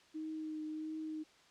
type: tone with vibrato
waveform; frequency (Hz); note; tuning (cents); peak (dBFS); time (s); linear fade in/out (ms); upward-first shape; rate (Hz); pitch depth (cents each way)
sine; 311.6; D#4; +3; -39; 0.14-1.24; 20; triangle; 1.5; 20
effects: white hiss -64 dBFS RMS until 1.5 s + low-pass 5000 Hz 12 dB/octave